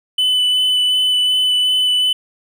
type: tone with vibrato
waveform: triangle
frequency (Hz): 3000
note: F#7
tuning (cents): +23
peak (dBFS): -11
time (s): 0.18-2.13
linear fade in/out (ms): 5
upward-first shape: sine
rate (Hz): 2.7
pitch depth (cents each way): 10
effects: none